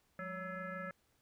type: tone with frequency modulation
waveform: sine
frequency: 937 Hz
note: A#5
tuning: 9 cents sharp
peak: -40 dBFS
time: 0.19-0.91 s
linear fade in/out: 2 ms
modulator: 380 Hz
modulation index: 2.5
effects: pink hiss -75 dBFS RMS until 1.21 s